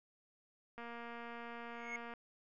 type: click train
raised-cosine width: 0.5 ms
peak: -34 dBFS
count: 320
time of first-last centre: 0.78-2.137 s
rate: 235 Hz
type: tone with exponential growth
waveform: triangle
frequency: 2175 Hz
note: C#7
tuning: 33 cents flat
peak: -36 dBFS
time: 1.66-1.96 s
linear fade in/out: 1 ms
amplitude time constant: 64 ms
effects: resampled to 16000 Hz